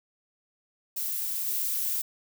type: noise with level steps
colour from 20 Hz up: violet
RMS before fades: -31 / -29 dBFS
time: 0.96-2.02 s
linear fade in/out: 10 ms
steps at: 1.47 s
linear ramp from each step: 2 ms
effects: none